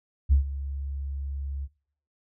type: tone with ADSR envelope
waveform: sine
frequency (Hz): 69.3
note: C#2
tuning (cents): 0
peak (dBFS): -13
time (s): 0.29-1.68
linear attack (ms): 31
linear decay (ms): 110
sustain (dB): -17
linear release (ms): 42
effects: noise-tail reverb RT60 0.6 s tail -21 dB re dry + tanh soft clip ceiling -12 dBFS